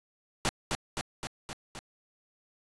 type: noise with echo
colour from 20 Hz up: pink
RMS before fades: -27 dBFS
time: 0.45-0.49 s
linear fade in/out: 0 ms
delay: 260 ms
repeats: 5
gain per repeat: -3 dB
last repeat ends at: 1.79 s
effects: resampled to 22050 Hz